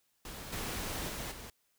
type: noise with level steps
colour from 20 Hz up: pink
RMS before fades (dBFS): -45 / -38 / -40 / -47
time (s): 0.25-1.5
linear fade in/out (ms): 2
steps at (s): 0.52 / 1.08 / 1.31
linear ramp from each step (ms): 10
effects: white hiss -75 dBFS RMS until 1.78 s